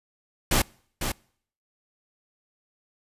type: noise with echo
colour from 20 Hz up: pink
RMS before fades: -21 dBFS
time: 0.51-0.62 s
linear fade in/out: 5 ms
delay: 500 ms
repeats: 1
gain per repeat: -7 dB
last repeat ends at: 1.12 s
effects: noise-tail reverb RT60 0.6 s tail -26 dB re dry + resampled to 32000 Hz